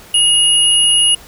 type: tone pair together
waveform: sine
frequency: 2875 / 10257 Hz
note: F7 / E9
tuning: +50 / -48 cents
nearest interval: octave + minor seventh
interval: 2202 cents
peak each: -10 / -13 dBFS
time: 0.14-1.15 s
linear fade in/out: 5 ms
effects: pink hiss -39 dBFS RMS until 1.27 s